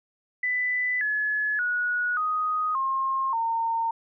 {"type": "tone with pitch steps", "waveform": "sine", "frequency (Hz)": [1993, 1705.2, 1459, 1248.3, 1068, 913.8], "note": ["B6", "G#6", "F#6", "D#6", "C6", "A#5"], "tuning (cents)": [15, 45, -25, 5, 35, -35], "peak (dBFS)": -23, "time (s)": [0.43, 3.91], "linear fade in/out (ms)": 5, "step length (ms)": 580, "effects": []}